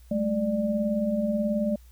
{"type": "tone cluster", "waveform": "sine", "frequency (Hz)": [197.2, 215.7, 592], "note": ["G3", "A3", "D5"], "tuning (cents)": [11, -34, 14], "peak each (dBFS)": [-33, -25, -28], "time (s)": [0.11, 1.76], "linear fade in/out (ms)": 5, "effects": ["added 60 Hz sine -48 dBFS peak until 1.91 s", "white hiss -62 dBFS RMS until 1.91 s"]}